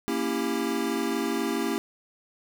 square chord, A# diminished seventh, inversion none, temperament equal with one note detuned, 233.1 / 277.2 / 329.6 / 396.8 Hz, A#3 / C#4 / E4 / G4, 0 / 0 / 0 / +21 cents, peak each -32 dBFS, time 0.08-1.78 s, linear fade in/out 0 ms, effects none

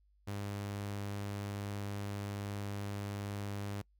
sawtooth tone, 101.2 Hz, G#2, 44 cents flat, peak -34 dBFS, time 0.27-3.82 s, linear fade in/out 10 ms, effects noise-tail reverb RT60 0.1 s tail -25 dB re dry + added 50 Hz sine -66 dBFS peak until 3.99 s

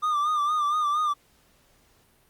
triangle tone with vibrato, 1200 Hz, D6, 37 cents sharp, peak -20 dBFS, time 0.02-1.14 s, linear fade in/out 20 ms, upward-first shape sine, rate 4.3 Hz, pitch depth 60 cents each way, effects pink hiss -62 dBFS RMS until 2.29 s + Opus 48 kbps

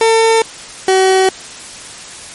30% pulse tone pair in turn, 450.4 / 378.7 Hz, A4 / F#4, +40 / +40 cents, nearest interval minor third, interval 300 cents, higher first, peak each -5 dBFS, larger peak neither, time 0.01-0.42 / 0.88-1.29 s, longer neither, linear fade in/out 2 ms, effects white hiss -31 dBFS RMS until 2.34 s + MP3 48 kbps

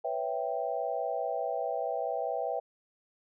sine chord, C# half-diminished seventh, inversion third, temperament equal, 493.9 / 554.4 / 659.3 / 784 Hz, B4 / C#5 / E5 / G5, 0 / 0 / 0 / 0 cents, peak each -36 / -37 / -34 / -35 dBFS, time 0.04-2.6 s, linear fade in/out 10 ms, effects none

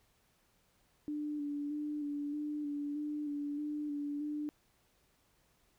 sine tone with vibrato, 293.7 Hz, D4, in tune, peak -35 dBFS, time 1.08-4.49 s, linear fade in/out 0 ms, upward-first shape square, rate 1.6 Hz, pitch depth 24 cents each way, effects pink hiss -72 dBFS RMS until 5.78 s

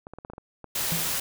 clicks, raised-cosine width 1 ms, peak -26 dBFS, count 8, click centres 0.069 / 0.136 / 0.186 / 0.249 / 0.3 / 0.335 / 0.381 / 0.643 s
white noise, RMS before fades -28 dBFS, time 0.75-1.2 s, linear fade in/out 5 ms
sine tone with exponential decay, 164.81 Hz, E3, in tune, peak -24 dBFS, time 0.92-1.15 s, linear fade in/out 0 ms, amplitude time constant 48 ms
effects none

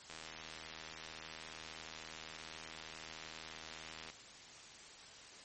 click train, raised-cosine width 0.2 ms, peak -30 dBFS, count 321, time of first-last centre 0.1-4.1 s, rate 80 Hz, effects white hiss -55 dBFS RMS until 5.44 s + MP3 32 kbps

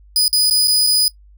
sawtooth tone with dropouts, 4971 Hz, D#8, 2 cents flat, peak -9 dBFS, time 0.16-1.08 s, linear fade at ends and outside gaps 1 ms, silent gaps 0.28-0.329 / 0.499-0.509 / 0.674-0.68 / 0.867-0.871 s, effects noise-tail reverb RT60 0.1 s tail -20 dB re dry + added 50 Hz sine -43 dBFS peak until 1.37 s

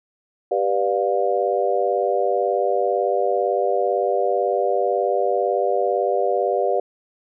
sine chord, G dominant seventh, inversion none, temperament just, 392 / 490 / 588 / 705.6 Hz, G4 / B4 / D5 / F5, 0 / -14 / +2 / +18 cents, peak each -23 dBFS, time 0.51-6.8 s, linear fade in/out 5 ms, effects none

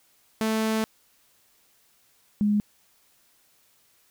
sawtooth / sine tone pair in turn, 220 / 207.7 Hz, A3 / G#3, 0 / 0 cents, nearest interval minor second, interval 100 cents, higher first, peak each -19 dBFS, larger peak neither, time 0.41-0.84 / 2.41-2.6 s, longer first, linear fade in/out 0 ms, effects white hiss -63 dBFS RMS until 4.1 s

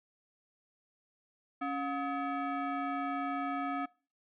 sine tone with frequency modulation, 277.2 Hz, C#4, in tune, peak -32 dBFS, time 1.61-3.86 s, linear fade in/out 10 ms, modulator 995 Hz, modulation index 1.3, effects noise-tail reverb RT60 0.4 s tail -25 dB re dry

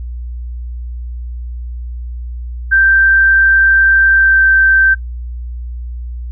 sine tone with pitch glide, 1568 to 1558.1 Hz, G6 to G6, 0 to -11 cents, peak -6 dBFS, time 2.71-4.95 s, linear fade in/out 20 ms, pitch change -11 cents, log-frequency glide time 4.15-4.43 s, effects noise-tail reverb RT60 0.1 s tail -24 dB re dry + added 60 Hz sine -21 dBFS peak until 6.31 s

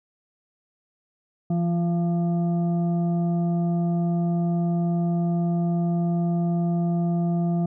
sine tone with frequency modulation, 170.3 Hz, F3, 43 cents flat, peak -20 dBFS, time 1.5-7.66 s, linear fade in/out 5 ms, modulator 517 Hz, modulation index 0.48, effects none

